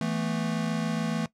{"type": "chord", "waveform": "square", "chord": "E suspended fourth", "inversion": "none", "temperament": "equal", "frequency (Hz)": [164.81, 220, 246.9], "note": ["E3", "A3", "B3"], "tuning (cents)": [0, 0, 0], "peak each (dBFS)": [-31, -30, -36], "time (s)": [0.01, 1.26], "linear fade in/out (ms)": 2, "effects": ["noise-tail reverb RT60 0.1 s tail -18 dB re dry", "low-pass 8000 Hz 12 dB/octave"]}